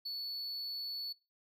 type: tone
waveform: triangle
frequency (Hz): 4435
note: C#8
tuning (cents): 0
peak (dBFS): -36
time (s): 0.05-1.13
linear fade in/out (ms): 10
effects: noise-tail reverb RT60 0.3 s tail -23 dB re dry